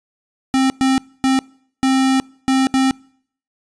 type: tone bursts at uneven times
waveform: square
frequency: 264.5 Hz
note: C4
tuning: 19 cents sharp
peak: -13 dBFS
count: 6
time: 0.54-0.7 / 0.81-0.98 / 1.24-1.39 / 1.83-2.2 / 2.48-2.67 / 2.74-2.91 s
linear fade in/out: 0 ms
effects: noise-tail reverb RT60 0.6 s tail -25 dB re dry + resampled to 22050 Hz